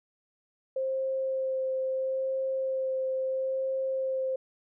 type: tone with vibrato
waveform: sine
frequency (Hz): 527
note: C5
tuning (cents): +12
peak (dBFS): -27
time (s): 0.76-4.36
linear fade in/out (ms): 5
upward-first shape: sine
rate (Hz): 0.75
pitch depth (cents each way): 10
effects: none